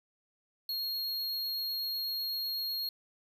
square tone, 4277 Hz, C8, 37 cents sharp, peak -33 dBFS, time 0.69-2.89 s, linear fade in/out 2 ms, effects none

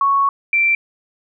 sine tone pair in turn, 1108.7 / 2349 Hz, C#6 / D7, 0 / 0 cents, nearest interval octave + minor second, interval 1300 cents, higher second, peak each -12 dBFS, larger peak neither, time 0.01-0.29 / 0.53-0.75 s, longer first, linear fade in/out 2 ms, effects none

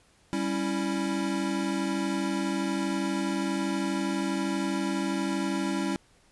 square chord, C# diminished, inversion second, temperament equal, 196 / 277.2 / 329.6 Hz, G3 / C#4 / E4, 0 / 0 / 0 cents, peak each -32 dBFS, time 0.33-5.96 s, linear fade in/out 0 ms, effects pink hiss -62 dBFS RMS until 6.31 s + resampled to 24000 Hz

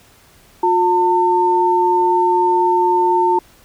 sine tone pair together, 357.6 / 901 Hz, F4 / A5, +41 / +41 cents, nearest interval octave + major third, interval 1600 cents, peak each -16 / -13 dBFS, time 0.63-3.39 s, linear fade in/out 5 ms, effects pink hiss -49 dBFS RMS until 3.64 s

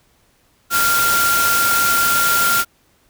sine tone in noise, 1388 Hz, F6, 11 cents flat, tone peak -15 dBFS, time 0.7-2.65 s, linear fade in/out 50 ms, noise white, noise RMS -19 dBFS, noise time 0.7-2.65 s, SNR +1 dB, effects pink hiss -58 dBFS RMS until 3.09 s

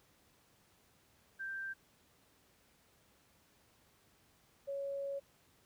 sine tone pair in turn, 1573 / 556.1 Hz, G6 / C#5, +6 / +5 cents, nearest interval octave + tritone, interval 1801 cents, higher first, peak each -39 / -37 dBFS, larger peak second, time 1.39-1.74 / 4.67-5.2 s, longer second, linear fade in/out 20 ms, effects pink hiss -69 dBFS RMS until 5.65 s + high-pass 60 Hz 12 dB/octave

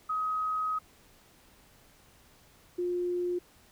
sine tone pair in turn, 1264 / 354.7 Hz, D#6 / F4, +27 / +27 cents, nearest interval octave + minor seventh, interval 2200 cents, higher first, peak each -28 dBFS, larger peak neither, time 0.09-0.79 / 2.78-3.39 s, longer first, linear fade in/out 10 ms, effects pink hiss -60 dBFS RMS until 3.71 s

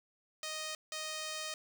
5% pulse tone pair in turn, 622.3 / 622.3 Hz, D#5 / D#5, 0 / 0 cents, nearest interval unison, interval 0 cents, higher neither, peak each -27 dBFS, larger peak neither, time 0.43-0.75 / 0.92-1.54 s, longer second, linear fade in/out 2 ms, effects none

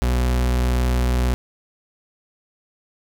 40% pulse tone with vibrato, 61.74 Hz, B1, in tune, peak -16 dBFS, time 0.02-1.34 s, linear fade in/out 0 ms, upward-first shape triangle, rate 18 Hz, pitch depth 15 cents each way, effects none

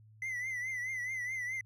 triangle tone with vibrato, 2023 Hz, B6, 41 cents sharp, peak -33 dBFS, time 0.22-1.61 s, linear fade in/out 2 ms, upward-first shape triangle, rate 4.7 Hz, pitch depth 89 cents each way, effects added 108 Hz sine -56 dBFS peak until 1.65 s

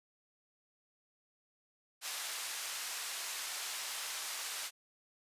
white band-pass noise, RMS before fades -41 dBFS, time 2.01-4.71 s, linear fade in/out 50 ms, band 820 to 8700 Hz, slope 12 dB/octave, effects resampled to 32000 Hz

